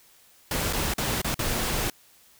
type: noise with dropouts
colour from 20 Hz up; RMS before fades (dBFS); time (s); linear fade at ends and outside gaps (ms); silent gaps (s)
pink; -27; 0.51-1.9; 2; 0.728-0.732 / 0.938-0.981 / 1.217-1.245 / 1.344-1.391
effects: white hiss -57 dBFS RMS until 2.39 s